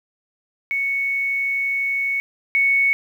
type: tone pair in turn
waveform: sine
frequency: 2217 / 2217 Hz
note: C#7 / C#7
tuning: 0 / 0 cents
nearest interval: unison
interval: 0 cents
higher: neither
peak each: -19 / -14 dBFS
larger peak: second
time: 0.71-2.2 / 2.55-2.93 s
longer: first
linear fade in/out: 0 ms
effects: 8-bit